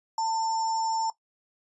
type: tone with sample-and-hold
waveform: sine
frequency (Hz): 894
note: A5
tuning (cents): +27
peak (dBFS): -24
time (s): 0.18-1.1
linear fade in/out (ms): 2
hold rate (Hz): 6300
effects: noise-tail reverb RT60 0.1 s tail -17 dB re dry + resampled to 24000 Hz